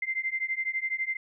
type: beating tone pair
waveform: sine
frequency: 2079 / 2091 Hz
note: C7 / C7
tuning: -12 / -2 cents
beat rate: 12 Hz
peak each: -31 dBFS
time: 0.02-1.17 s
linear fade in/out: 5 ms
effects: none